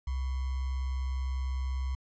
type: tone with sample-and-hold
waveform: sine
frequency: 65.41 Hz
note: C2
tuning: in tune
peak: -29 dBFS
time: 0.07-1.95 s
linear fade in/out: 5 ms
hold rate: 1050 Hz
effects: resampled to 16000 Hz